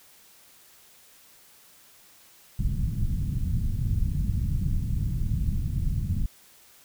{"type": "low-pass noise", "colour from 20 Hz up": "pink", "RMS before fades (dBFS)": -26, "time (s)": [2.59, 6.26], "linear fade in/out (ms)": 5, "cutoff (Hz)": 170, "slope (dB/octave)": 24, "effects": ["white hiss -55 dBFS RMS until 6.84 s"]}